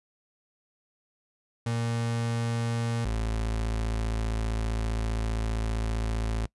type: tone pair in turn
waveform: 35% pulse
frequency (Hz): 116.54 / 55.22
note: A#2 / A1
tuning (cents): 0 / +7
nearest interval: octave + minor second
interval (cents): 1293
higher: first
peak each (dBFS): -25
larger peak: neither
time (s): 1.66-3.05 / 3.05-6.46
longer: second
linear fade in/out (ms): 5
effects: noise-tail reverb RT60 0.1 s tail -23 dB re dry + resampled to 24000 Hz